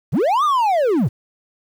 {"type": "linear two-way sweep", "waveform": "triangle", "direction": "up then down", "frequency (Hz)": [87.31, 1244.5, 87.31], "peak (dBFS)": -12, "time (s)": [0.12, 1.09], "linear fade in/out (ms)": 20, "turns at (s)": 0.44, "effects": ["8-bit"]}